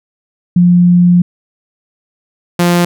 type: tone pair in turn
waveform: sine / sawtooth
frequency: 176.4 / 174.47 Hz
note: F3 / F3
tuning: +18 / -1 cents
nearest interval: unison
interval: 19 cents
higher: first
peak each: -4 dBFS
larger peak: neither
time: 0.56-1.22 / 2.59-2.85 s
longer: first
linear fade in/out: 5 ms
effects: none